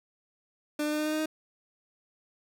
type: tone with pitch steps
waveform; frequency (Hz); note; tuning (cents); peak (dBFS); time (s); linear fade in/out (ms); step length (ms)
30% pulse; 298.2 / 300.4 / 302.7 / 305 / 307.3 / 309.6 / 311.9; D4 / D4 / D#4 / D#4 / D#4 / D#4 / D#4; +27 / +39 / -48 / -34 / -21 / -9 / +4; -25; 0.79-1.259; 5; 67
effects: none